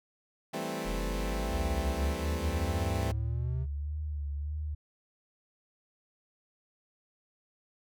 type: chord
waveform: 15% pulse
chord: A minor seventh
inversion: second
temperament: equal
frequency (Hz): 164.81 / 196 / 220 / 261.6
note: E3 / G3 / A3 / C4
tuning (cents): 0 / 0 / 0 / 0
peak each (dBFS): -33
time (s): 0.53-3.12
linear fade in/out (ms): 10
type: exponential sweep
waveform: triangle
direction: up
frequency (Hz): 41.27 to 133.9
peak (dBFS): -30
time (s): 0.84-3.67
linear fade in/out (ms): 50
type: tone with vibrato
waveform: sine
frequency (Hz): 73.8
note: D2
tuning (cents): +9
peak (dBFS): -32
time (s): 1.51-4.75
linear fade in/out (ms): 10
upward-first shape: sine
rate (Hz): 1.7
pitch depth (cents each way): 56
effects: none